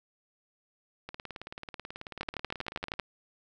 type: two click trains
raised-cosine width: 0.3 ms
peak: -24 / -16 dBFS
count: 36 / 11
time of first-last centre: 1.09-2.992 / 2.21-2.997 s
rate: 18.4 / 12.7 Hz
effects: none